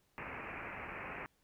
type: low-pass noise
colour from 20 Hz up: white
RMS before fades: -45 dBFS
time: 0.18-1.26 s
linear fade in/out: 0 ms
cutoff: 2600 Hz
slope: 96 dB/octave
effects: pink hiss -75 dBFS RMS until 1.43 s